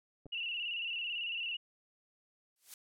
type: clicks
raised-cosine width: 2 ms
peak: -39 dBFS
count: 2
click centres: 0.258 / 0.265 s
type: tone with vibrato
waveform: sine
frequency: 2794 Hz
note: F7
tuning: in tune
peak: -35 dBFS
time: 0.32-1.57 s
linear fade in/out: 10 ms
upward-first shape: square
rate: 18 Hz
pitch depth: 54 cents each way
type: noise with exponential growth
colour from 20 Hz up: blue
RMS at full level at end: -42 dBFS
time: 2.56-2.74 s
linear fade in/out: 2 ms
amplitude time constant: 39 ms
effects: low-pass 12000 Hz 12 dB/octave